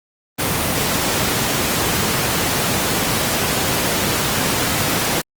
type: high-pass noise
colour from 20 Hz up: pink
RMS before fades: -19 dBFS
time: 0.38-5.22 s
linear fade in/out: 20 ms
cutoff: 100 Hz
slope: 12 dB/octave
effects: Opus 24 kbps